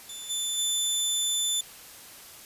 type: tone with level steps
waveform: 20% pulse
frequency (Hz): 3520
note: A7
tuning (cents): 0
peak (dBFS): -32 / -22 / -19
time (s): 0.09-1.61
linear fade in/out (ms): 5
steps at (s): 0.29 / 0.57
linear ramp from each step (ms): 20
effects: white hiss -47 dBFS RMS until 2.45 s + resampled to 32000 Hz